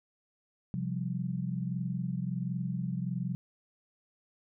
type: chord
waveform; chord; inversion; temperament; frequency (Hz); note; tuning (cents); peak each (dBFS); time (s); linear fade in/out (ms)
sine; C suspended fourth; none; equal; 130.81 / 174.61 / 196; C3 / F3 / G3; 0 / 0 / 0; -35 / -34 / -38; 0.74-3.35; 0
effects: none